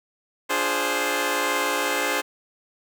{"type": "chord", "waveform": "10% pulse", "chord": "D half-diminished seventh", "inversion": "none", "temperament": "equal with one note detuned", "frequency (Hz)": [290.8, 349.2, 415.3, 523.3], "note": ["D4", "F4", "Ab4", "C5"], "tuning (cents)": [-17, 0, 0, 0], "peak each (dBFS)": [-21, -23, -19, -17], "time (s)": [0.49, 2.22], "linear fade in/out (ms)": 20, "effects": []}